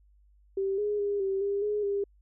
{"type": "tone with pitch steps", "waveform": "sine", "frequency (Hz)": [389.2, 415.5, 405.7, 387.5, 401, 417.6, 401.4], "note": ["G4", "G#4", "G#4", "G4", "G4", "G#4", "G4"], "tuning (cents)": [-12, 1, -41, -20, 39, 10, 41], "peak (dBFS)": -26, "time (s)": [0.57, 2.04], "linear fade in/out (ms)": 5, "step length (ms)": 210, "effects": ["added 50 Hz sine -58 dBFS peak until 2.21 s"]}